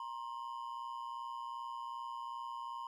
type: ring-modulated tone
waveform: triangle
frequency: 999 Hz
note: B5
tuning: 20 cents sharp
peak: -36 dBFS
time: 0-2.87 s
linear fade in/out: 2 ms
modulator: 61.3 Hz
effects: none